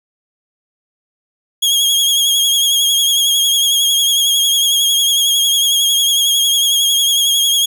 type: tone with vibrato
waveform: sawtooth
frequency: 3284 Hz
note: G#7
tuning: 20 cents flat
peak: -8 dBFS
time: 1.62-7.66 s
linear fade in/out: 10 ms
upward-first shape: sine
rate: 11 Hz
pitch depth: 39 cents each way
effects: none